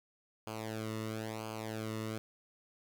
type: tone with flanger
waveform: sawtooth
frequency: 110 Hz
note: A2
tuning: in tune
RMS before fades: -40 dBFS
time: 0.47-2.18 s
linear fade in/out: 0 ms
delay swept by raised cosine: 0.53 to 1.27 ms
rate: 0.99 Hz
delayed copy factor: -0.8
effects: none